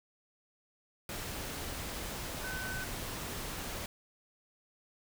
sine tone in noise, 1517 Hz, F#6, 43 cents sharp, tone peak -39 dBFS, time 2.44-2.84 s, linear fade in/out 2 ms, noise pink, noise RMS -40 dBFS, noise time 1.09-3.86 s, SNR -2 dB, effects none

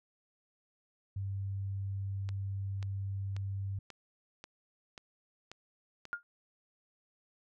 sine tone, 98 Hz, G2, in tune, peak -34 dBFS, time 1.16-3.79 s, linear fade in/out 5 ms
click train, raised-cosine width 0.2 ms, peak -29 dBFS, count 8, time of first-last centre 2.29-6.053 s, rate 1.86 Hz
sine tone with exponential decay, 1415 Hz, F6, 22 cents sharp, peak -29 dBFS, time 6.13-6.23 s, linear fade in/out 0 ms, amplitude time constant 20 ms
effects none

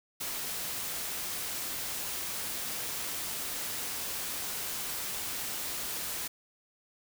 white noise, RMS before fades -36 dBFS, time 0.2-6.28 s, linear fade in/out 10 ms, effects none

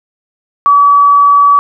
sine tone, 1143 Hz, D6, 47 cents flat, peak -3 dBFS, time 0.66-1.59 s, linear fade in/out 0 ms, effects none

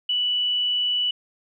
sine tone, 2960 Hz, F#7, in tune, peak -20 dBFS, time 0.09-1.11 s, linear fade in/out 5 ms, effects none

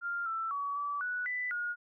sine tone with pitch steps, 1397 / 1331 / 1133 / 1152 / 1475 / 1990 / 1436 Hz, F6 / E6 / C#6 / D6 / F#6 / B6 / F6, 0 / +16 / +37 / -34 / -6 / +13 / +48 cents, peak -32 dBFS, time 0.01-1.76 s, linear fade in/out 50 ms, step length 250 ms, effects none

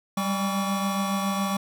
square tone cluster, 195.4 / 202.6 / 802 / 1136 Hz, G3 / G#3 / G5 / C#6, -5 / -43 / +39 / +42 cents, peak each -27 / -36 / -34 / -31 dBFS, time 0.17-1.57 s, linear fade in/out 5 ms, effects none

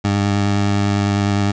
20% pulse tone with vibrato, 101 Hz, G#2, 48 cents flat, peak -10 dBFS, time 0.04-1.52 s, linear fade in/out 10 ms, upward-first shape triangle, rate 9.8 Hz, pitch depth 16 cents each way, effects resampled to 16000 Hz + 7-bit

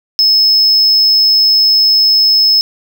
triangle tone, 5200 Hz, E8, 24 cents flat, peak -5 dBFS, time 0.19-2.61 s, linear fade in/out 0 ms, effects none

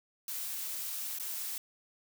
blue noise with dropouts, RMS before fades -38 dBFS, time 0.28-1.58 s, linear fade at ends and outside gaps 2 ms, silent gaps 1.187-1.197 s, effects none

